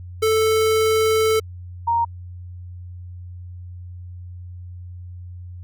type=tone pair in turn; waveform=square / sine; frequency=439.9 / 932.1 Hz; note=A4 / A#5; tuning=0 / 0 cents; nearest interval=octave + minor second; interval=1300 cents; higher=second; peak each=-16 dBFS; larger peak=neither; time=0.22-1.4 / 1.87-2.05 s; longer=first; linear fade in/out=10 ms; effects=added 89 Hz sine -33 dBFS peak until 5.63 s